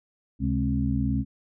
sine tone cluster, 69.6 / 131 / 209.5 / 269.1 Hz, C#2 / C3 / G#3 / C4, +8 / +2 / +15 / +49 cents, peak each -28 dBFS, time 0.39-1.25 s, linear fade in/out 50 ms, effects none

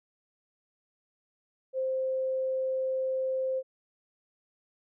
sine tone, 523.3 Hz, C5, in tune, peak -27 dBFS, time 1.73-3.63 s, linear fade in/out 50 ms, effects none

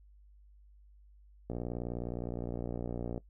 click train, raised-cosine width 2 ms, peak -24 dBFS, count 101, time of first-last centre 1.5-3.178 s, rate 59.6 Hz, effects noise-tail reverb RT60 0.1 s tail -20 dB re dry + added 50 Hz sine -56 dBFS peak until 3.29 s

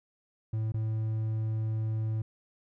triangle tone with dropouts, 110 Hz, A2, in tune, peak -26 dBFS, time 0.53-2.22 s, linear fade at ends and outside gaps 5 ms, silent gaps 0.721-0.741 s, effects none

